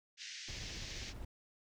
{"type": "band-pass noise", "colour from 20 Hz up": "white", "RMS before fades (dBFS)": -48, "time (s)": [0.17, 1.14], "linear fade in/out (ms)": 50, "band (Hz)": [1700, 6300], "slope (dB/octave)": 48}
{"type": "noise with tremolo", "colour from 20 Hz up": "brown", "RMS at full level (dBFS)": -46, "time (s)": [0.48, 1.25], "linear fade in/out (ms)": 5, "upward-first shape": "sine", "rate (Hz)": 15, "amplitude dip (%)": 30}
{"effects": []}